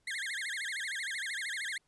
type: tone with vibrato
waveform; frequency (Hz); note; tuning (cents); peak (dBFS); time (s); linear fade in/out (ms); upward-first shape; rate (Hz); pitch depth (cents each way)
35% pulse; 1858; A#6; -6; -33; 0.07-1.78; 5; sine; 13; 280
effects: pink hiss -75 dBFS RMS until 1.87 s + resampled to 24000 Hz